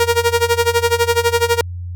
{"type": "tone with tremolo", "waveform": "sawtooth", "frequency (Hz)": 470, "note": "A#4", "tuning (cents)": 14, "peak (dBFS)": -6, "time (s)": [0, 1.61], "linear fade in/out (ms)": 2, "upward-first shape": "sine", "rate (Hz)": 12, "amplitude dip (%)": 90, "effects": ["added 88 Hz sine -24 dBFS peak until 1.95 s"]}